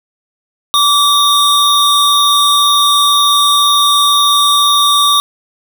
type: tone pair together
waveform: square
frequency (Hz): 1157 / 3703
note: D6 / A#7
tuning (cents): -26 / -12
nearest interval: octave + minor sixth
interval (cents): 2014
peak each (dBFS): -11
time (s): 0.74-5.2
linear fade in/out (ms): 0
effects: none